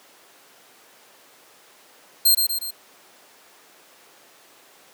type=tone with echo; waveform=10% pulse; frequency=4186 Hz; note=C8; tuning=in tune; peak=-6 dBFS; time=2.25-2.35 s; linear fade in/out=10 ms; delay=120 ms; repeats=3; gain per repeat=-5 dB; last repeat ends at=2.71 s; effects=pink hiss -51 dBFS RMS until 4.93 s + high-pass 400 Hz 12 dB/octave